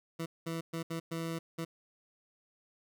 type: tone bursts at uneven times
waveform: 20% pulse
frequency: 164.81 Hz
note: E3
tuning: in tune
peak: -30 dBFS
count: 6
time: 0.19-0.26 / 0.46-0.61 / 0.73-0.83 / 0.9-1 / 1.11-1.39 / 1.58-1.65 s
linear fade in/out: 10 ms
effects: none